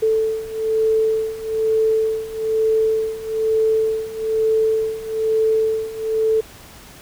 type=beating tone pair; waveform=sine; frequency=440 / 441.1 Hz; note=A4 / A4; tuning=0 / +4 cents; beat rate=1.1 Hz; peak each=-21 / -18 dBFS; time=0.02-6.41 s; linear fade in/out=10 ms; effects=pink hiss -42 dBFS RMS until 7.01 s